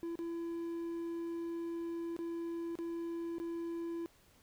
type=tone with dropouts; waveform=triangle; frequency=336.4 Hz; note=E4; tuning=35 cents sharp; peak=-35 dBFS; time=0.03-4.06 s; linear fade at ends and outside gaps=0 ms; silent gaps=0.155-0.19 / 2.165-2.19 / 2.754-2.788 / 3.383-3.4 s; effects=pink hiss -66 dBFS RMS until 4.42 s